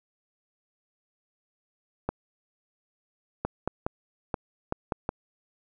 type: clicks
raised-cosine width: 1 ms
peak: -13 dBFS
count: 8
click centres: 2.09 / 3.45 / 3.676 / 3.865 / 4.342 / 4.724 / 4.922 / 5.091 s
effects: none